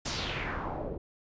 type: noise with low-pass filter sweep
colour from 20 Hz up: pink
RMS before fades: -35 dBFS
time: 0.05-0.98 s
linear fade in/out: 10 ms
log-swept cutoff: 6600 to 390 Hz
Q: 2.7
effects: resampled to 16000 Hz